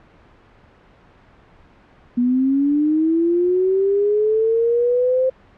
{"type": "linear sweep", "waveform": "sine", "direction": "up", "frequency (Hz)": [240, 523.3], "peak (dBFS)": -14, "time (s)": [2.17, 5.3], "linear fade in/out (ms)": 10, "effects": ["pink hiss -50 dBFS RMS until 5.57 s", "low-pass 2000 Hz 12 dB/octave"]}